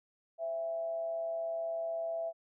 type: tone with frequency modulation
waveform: sine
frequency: 663 Hz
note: E5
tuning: 10 cents sharp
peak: -33 dBFS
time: 0.38-2.33 s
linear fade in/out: 50 ms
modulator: 142 Hz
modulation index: 0.27
effects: none